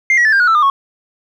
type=tone with pitch steps; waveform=sine; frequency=2105 / 1919.2 / 1749.8 / 1595.3 / 1454.5 / 1326.1 / 1209 / 1102.3 Hz; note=C7 / A#6 / A6 / G6 / F#6 / E6 / D6 / C#6; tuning=+10 / +50 / -10 / +30 / -30 / +10 / +50 / -10 cents; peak=-6 dBFS; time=0.1-0.7 s; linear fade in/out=2 ms; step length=75 ms; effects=tanh soft clip ceiling -7 dBFS + 8-bit